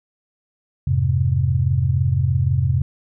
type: chord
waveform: sine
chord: F minor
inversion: none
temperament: just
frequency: 87.31 / 104.77 / 130.96 Hz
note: F2 / Ab2 / C3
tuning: 0 / +16 / +2 cents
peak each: -20 / -22 / -18 dBFS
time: 0.87-2.82 s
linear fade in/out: 5 ms
effects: none